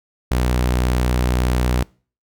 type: tone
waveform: sawtooth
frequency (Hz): 61.74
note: B1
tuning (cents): 0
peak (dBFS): -12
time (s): 0.31-1.83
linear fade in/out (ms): 5
effects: noise-tail reverb RT60 0.4 s tail -25 dB re dry